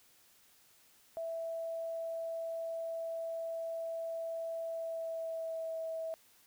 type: tone with pitch glide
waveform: sine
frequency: 659.3 to 649.5 Hz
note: E5 to E5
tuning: 0 to -26 cents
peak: -36 dBFS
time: 1.17-6.14 s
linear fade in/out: 0 ms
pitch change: -26 cents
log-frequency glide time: 4.67-5.79 s
effects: white hiss -65 dBFS RMS until 6.46 s